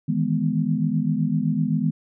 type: chord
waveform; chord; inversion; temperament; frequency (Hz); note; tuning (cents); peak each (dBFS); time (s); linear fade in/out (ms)
sine; E major seventh; third; equal with one note detuned; 155.56 / 163.39 / 207.7 / 246.9; D#3 / E3 / G#3 / B3; 0 / -15 / 0 / 0; -25; 0.08-1.91; 10
effects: none